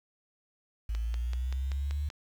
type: linear sweep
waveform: sine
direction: up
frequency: 53.7 to 74.3 Hz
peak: -29 dBFS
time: 0.89-2.09 s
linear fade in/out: 5 ms
type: click train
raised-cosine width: 0.2 ms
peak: -25 dBFS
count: 7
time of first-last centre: 0.95-2.102 s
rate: 5.21 Hz
effects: 9-bit